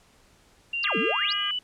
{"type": "tone with pitch glide", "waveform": "sine", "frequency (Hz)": [2773, 2972], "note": ["F7", "F#7"], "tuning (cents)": [-13, 7], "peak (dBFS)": -26, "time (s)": [0.73, 1.59], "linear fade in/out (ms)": 5, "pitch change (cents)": 120, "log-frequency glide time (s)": [1.15, 1.45]}
{"type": "exponential two-way sweep", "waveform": "sine", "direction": "down then up", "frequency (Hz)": [5370, 174.61, 5370], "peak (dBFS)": -27, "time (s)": [0.83, 1.33], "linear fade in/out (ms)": 5, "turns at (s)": 0.98}
{"type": "harmonic tone", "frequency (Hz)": 404.6, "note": "G#4", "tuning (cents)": -45, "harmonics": [3, 4, 5, 6, 7, 8], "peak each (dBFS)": [-33, -35, -37, -39, -40, -41], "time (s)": [0.84, 1.51], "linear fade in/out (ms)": 2}
{"type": "tone", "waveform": "triangle", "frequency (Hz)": 446.9, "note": "A4", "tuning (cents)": 27, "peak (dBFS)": -26, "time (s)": [0.93, 1.12], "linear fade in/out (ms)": 10}
{"effects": ["pink hiss -59 dBFS RMS until 1.63 s", "low-pass 10000 Hz 12 dB/octave"]}